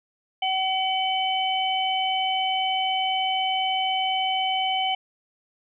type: harmonic tone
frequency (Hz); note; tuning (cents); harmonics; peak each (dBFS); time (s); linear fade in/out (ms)
758; F#5; +42; 1 / 3 / 4; -24 / -31 / -26; 0.42-4.95; 5
effects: none